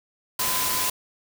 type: tone in noise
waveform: sine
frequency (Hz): 1014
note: B5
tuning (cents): +45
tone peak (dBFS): -31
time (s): 0.39-0.9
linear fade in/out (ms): 5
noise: white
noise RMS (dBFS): -25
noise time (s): 0.39-0.9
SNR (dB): -9
effects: none